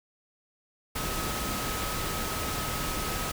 sine tone in noise, 1275 Hz, D#6, 42 cents sharp, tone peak -38 dBFS, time 0.95-3.32 s, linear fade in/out 10 ms, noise pink, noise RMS -32 dBFS, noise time 0.95-3.32 s, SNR -9 dB, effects none

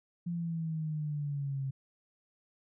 sine exponential sweep, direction down, 173.7 to 133.6 Hz, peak -32 dBFS, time 0.26-1.71 s, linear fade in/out 10 ms, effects none

